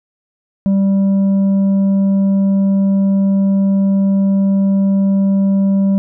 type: tone with tanh clipping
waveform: sine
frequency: 195.6 Hz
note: G3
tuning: 4 cents flat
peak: -11 dBFS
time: 0.66-5.98 s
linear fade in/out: 0 ms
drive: 5 dB
effects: none